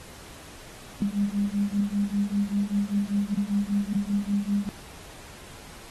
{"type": "beating tone pair", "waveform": "sine", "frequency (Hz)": [200, 205.1], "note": ["G3", "G#3"], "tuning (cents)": [35, -21], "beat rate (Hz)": 5.1, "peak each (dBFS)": -26, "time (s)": [1.02, 4.69], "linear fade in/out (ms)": 0, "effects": ["pink hiss -46 dBFS RMS until 5.9 s", "AAC 32 kbps"]}